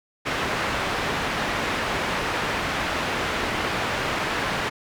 white low-pass noise, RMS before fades -26 dBFS, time 0.25-4.7 s, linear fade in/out 20 ms, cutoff 2000 Hz, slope 12 dB/octave, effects none

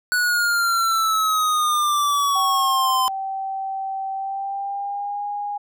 square exponential sweep, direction down, 1480 to 1024 Hz, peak -18 dBFS, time 0.12-3.08 s, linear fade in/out 0 ms
sine tone with pitch glide, 774 to 820 Hz, G5 to G#5, -22 to -22 cents, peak -24 dBFS, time 2.35-5.58 s, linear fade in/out 10 ms, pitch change +100 cents, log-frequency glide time 4.13-5.25 s
effects none

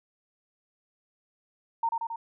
sine tone with echo, 918 Hz, A#5, 27 cents flat, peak -23 dBFS, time 1.83-1.89 s, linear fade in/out 5 ms, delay 90 ms, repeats 3, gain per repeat -3 dB, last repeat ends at 2.16 s, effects none

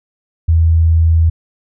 sine tone, 81.8 Hz, E2, 13 cents flat, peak -7 dBFS, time 0.48-1.3 s, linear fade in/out 10 ms, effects none

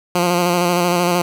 10% pulse tone with vibrato, 175.8 Hz, F3, 12 cents sharp, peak -6 dBFS, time 0.15-1.22 s, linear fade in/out 5 ms, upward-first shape square, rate 13 Hz, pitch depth 26 cents each way, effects none

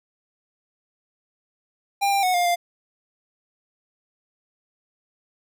square tone with pitch steps, 799 / 793 / 735 / 706 / 698 Hz, G5 / G5 / F#5 / F5 / F5, +33 / +20 / -12 / +19 / -1 cents, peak -19 dBFS, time 2.01-2.56 s, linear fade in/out 20 ms, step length 110 ms, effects none

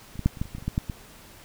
clicks, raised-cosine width 5 ms, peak -29 / -19 / -7 / -28 / -14 / -30 / -22 / -25 / -29 / -14 / -11 / -18 dBFS, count 12, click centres 0.156 / 0.193 / 0.26 / 0.372 / 0.415 / 0.455 / 0.55 / 0.583 / 0.625 / 0.68 / 0.779 / 0.898 s, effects pink hiss -49 dBFS RMS until 1.44 s

